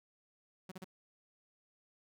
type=tone bursts; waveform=sawtooth; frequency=186.2 Hz; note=F#3; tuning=11 cents sharp; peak=-40 dBFS; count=3; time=0.69-0.844 s; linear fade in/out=5 ms; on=26 ms; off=38 ms; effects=none